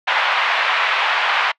pink band-pass noise, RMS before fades -18 dBFS, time 0.07-1.52 s, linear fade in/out 10 ms, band 830 to 3100 Hz, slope 24 dB/octave, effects noise-tail reverb RT60 0.1 s tail -25 dB re dry

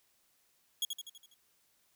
sawtooth tone with echo, 3322 Hz, G#7, in tune, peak -27 dBFS, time 0.82-0.85 s, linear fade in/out 2 ms, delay 82 ms, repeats 6, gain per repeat -5 dB, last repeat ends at 1.342 s, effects white hiss -72 dBFS RMS until 1.95 s

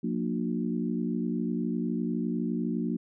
harmonic tone with a mistuned harmonic, 59.9 Hz, A#1, 48 cents sharp, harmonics 3 / 4 / 5 / 6, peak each -32 / -30 / -34 / -38 dBFS, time 0.03-2.97 s, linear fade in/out 10 ms, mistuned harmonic 4, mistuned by -59 cents, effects none

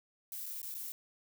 violet noise with dropouts, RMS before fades -42 dBFS, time 0.32-0.92 s, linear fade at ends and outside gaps 1 ms, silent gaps 0.458-0.462 / 0.617-0.629 / 0.743-0.749 s, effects none

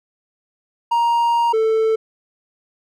triangle tone pair in turn, 938 / 442.7 Hz, A#5 / A4, +11 / +11 cents, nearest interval octave + minor second, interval 1300 cents, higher first, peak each -12 dBFS, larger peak neither, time 0.91-1.53 / 1.53-1.96 s, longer first, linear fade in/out 10 ms, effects none

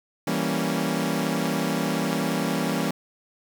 sawtooth chord, E diminished seventh, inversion none, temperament equal, 164.81 / 196 / 233.1 / 277.2 Hz, E3 / G3 / Bb3 / Db4, 0 / 0 / 0 / 0 cents, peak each -25 dBFS, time 0.27-2.91 s, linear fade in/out 5 ms, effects 7-bit

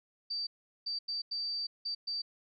sine tone bursts at uneven times, 4643 Hz, D8, 21 cents flat, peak -33 dBFS, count 6, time 0.3-0.47 / 0.86-0.99 / 1.08-1.22 / 1.31-1.67 / 1.85-1.95 / 2.07-2.22 s, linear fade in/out 10 ms, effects none

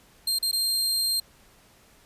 sawtooth tone with dropouts, 4186 Hz, C8, in tune, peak -20 dBFS, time 0.27-1.2 s, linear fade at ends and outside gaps 5 ms, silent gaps 0.387-0.426 / 0.515-0.528 s, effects pink hiss -57 dBFS RMS until 2.05 s + resampled to 32000 Hz

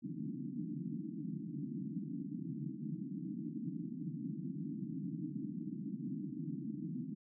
pink band-pass noise, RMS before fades -42 dBFS, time 0.02-7.15 s, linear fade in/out 20 ms, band 140 to 320 Hz, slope 96 dB/octave, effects none

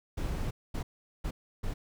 brown noise bursts at uneven times, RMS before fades -33 dBFS, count 4, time 0.17-0.51 / 0.74-0.83 / 1.24-1.31 / 1.63-1.74 s, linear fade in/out 10 ms, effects none

